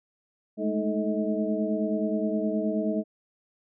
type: tone cluster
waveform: sine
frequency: 209.1 / 218.6 / 314 / 434.8 / 635 Hz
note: G#3 / A3 / D#4 / A4 / D#5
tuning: +12 / -11 / +16 / -21 / +35 cents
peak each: -29 / -31 / -31 / -33 / -31 dBFS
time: 0.57-3.04 s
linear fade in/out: 50 ms
effects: none